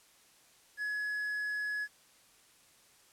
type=tone with quantisation; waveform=triangle; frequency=1690 Hz; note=G#6; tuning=30 cents sharp; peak=-31 dBFS; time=0.77-1.88 s; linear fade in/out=50 ms; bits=10; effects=white hiss -63 dBFS RMS until 3.12 s + low-pass 11000 Hz 12 dB/octave